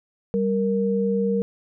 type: tone pair together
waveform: sine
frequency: 196 / 466.2 Hz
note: G3 / A#4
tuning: 0 / 0 cents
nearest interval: octave + minor third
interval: 1500 cents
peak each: -22 dBFS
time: 0.34-1.42 s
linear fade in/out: 0 ms
effects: none